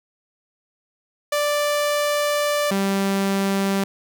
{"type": "tone pair in turn", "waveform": "sawtooth", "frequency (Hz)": [587.3, 195.99], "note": ["D5", "G3"], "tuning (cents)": [0, 0], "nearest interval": "octave + perfect fifth", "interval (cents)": 1900, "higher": "first", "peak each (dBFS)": -15, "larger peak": "neither", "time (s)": [[1.32, 2.71], [2.71, 3.84]], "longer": "first", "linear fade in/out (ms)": 5, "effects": []}